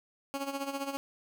15% pulse tone with tremolo, 276.4 Hz, C#4, 5 cents flat, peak -25 dBFS, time 0.34-0.97 s, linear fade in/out 0 ms, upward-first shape sine, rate 15 Hz, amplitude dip 70%, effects none

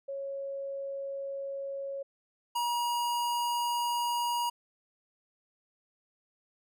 sine / square tone pair in turn, 551 / 955.3 Hz, C#5 / A#5, -11 / +42 cents, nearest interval minor seventh, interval 953 cents, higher second, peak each -34 / -29 dBFS, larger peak second, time 0.08-2.03 / 2.55-4.5 s, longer neither, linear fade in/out 10 ms, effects none

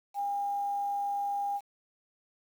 sine tone with quantisation, 807 Hz, G#5, 50 cents flat, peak -29 dBFS, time 0.14-1.61 s, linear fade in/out 50 ms, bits 9, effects none

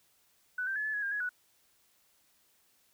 sine tone with pitch steps, 1492 / 1568 / 1711 / 1730 / 1676 / 1606 / 1676 / 1475 Hz, F#6 / G6 / A6 / A6 / G#6 / G6 / G#6 / F#6, +14 / 0 / -49 / -30 / +15 / +41 / +15 / -6 cents, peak -31 dBFS, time 0.58-1.292 s, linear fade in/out 5 ms, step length 89 ms, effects white hiss -69 dBFS RMS until 2.93 s

